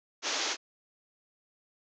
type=band-pass noise; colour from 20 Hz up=white; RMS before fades=-32 dBFS; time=0.22-0.57 s; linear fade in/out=50 ms; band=260 to 6800 Hz; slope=96 dB/octave; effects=none